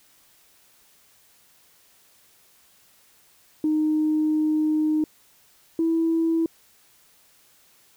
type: tone pair in turn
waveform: sine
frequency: 308.4 / 327.8 Hz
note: D#4 / E4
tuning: -15 / -10 cents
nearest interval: minor second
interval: 105 cents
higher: second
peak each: -18 dBFS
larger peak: neither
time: 3.64-5.04 / 5.79-6.46 s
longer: first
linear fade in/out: 2 ms
effects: tanh soft clip ceiling -14 dBFS + white hiss -58 dBFS RMS until 7.96 s